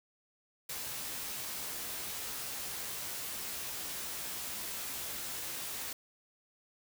white noise with comb filter, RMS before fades -40 dBFS, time 0.69-5.93 s, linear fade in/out 5 ms, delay 15 ms, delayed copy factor +0.5, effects none

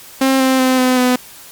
sawtooth tone with pitch steps, 266.2 / 262.2 / 258.3 / 254.5 / 250.7 Hz, C4 / C4 / C4 / C4 / B3, +30 / +4 / -22 / -48 / +26 cents, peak -7 dBFS, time 0.21-1.16 s, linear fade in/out 5 ms, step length 190 ms, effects white hiss -38 dBFS RMS until 1.51 s + Opus 48 kbps

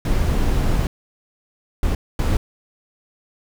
brown noise bursts at uneven times, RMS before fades -18 dBFS, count 3, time 0.05-0.87 / 1.83-1.95 / 2.19-2.37 s, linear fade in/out 2 ms, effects none

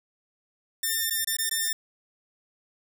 5% pulse tone with dropouts, 1799 Hz, A6, 38 cents sharp, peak -14 dBFS, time 0.83-1.73 s, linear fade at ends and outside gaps 5 ms, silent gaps 1.099-1.106 / 1.247-1.272 / 1.368-1.385 / 1.495-1.511 s, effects none

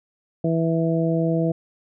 harmonic tone, 164.2 Hz, E3, 6 cents flat, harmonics 1 / 2 / 3 / 4, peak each -21 / -24 / -26 / -27 dBFS, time 0.44-1.52 s, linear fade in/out 5 ms, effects none

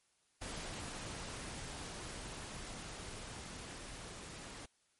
pink noise with level ramp, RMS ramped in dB -44 to -49 dBFS, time 0.41-4.66 s, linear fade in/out 10 ms, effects white hiss -75 dBFS RMS until 4.99 s + MP3 48 kbps

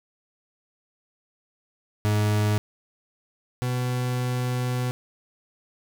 40% pulse tone pair in turn, 105.3 / 124.91 Hz, G#2 / B2, +24 / +20 cents, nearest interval minor third, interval 296 cents, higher second, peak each -19 / -23 dBFS, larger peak first, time 2.05-2.58 / 3.62-4.91 s, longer second, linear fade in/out 0 ms, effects none

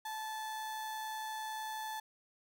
35% pulse tone with amplitude modulation, 871 Hz, A5, 18 cents flat, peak -36 dBFS, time 0.05-2 s, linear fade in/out 5 ms, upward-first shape sine, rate 131 Hz, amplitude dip 25%, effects none

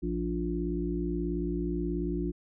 harmonic tone, 58.5 Hz, A#1, 7 cents sharp, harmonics 1 / 3 / 5 / 6, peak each -34 / -34 / -34 / -34 dBFS, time 0.02-2.32 s, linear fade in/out 20 ms, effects none

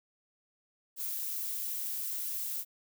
violet noise, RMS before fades -36 dBFS, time 0.96-2.65 s, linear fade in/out 50 ms, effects none

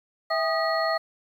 sine tone cluster, 654 / 798 / 1238 / 1926 / 4319 Hz, E5 / G5 / D#6 / B6 / C#8, -14 / +31 / -9 / -44 / -46 cents, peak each -25 / -33 / -28 / -30 / -33 dBFS, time 0.3-0.98 s, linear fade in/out 10 ms, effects 9-bit

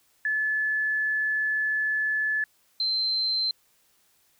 sine tone pair in turn, 1727 / 4108 Hz, A6 / C8, -33 / -33 cents, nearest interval octave + minor third, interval 1500 cents, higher second, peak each -23 dBFS, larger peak neither, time 0.25-2.44 / 2.8-3.51 s, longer first, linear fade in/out 2 ms, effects white hiss -65 dBFS RMS until 4.39 s

